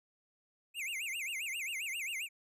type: tone with vibrato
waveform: square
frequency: 2422 Hz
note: D#7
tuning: 47 cents flat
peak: -37 dBFS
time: 0.74-2.29 s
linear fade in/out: 50 ms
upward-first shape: sine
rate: 7.5 Hz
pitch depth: 280 cents each way
effects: resampled to 32000 Hz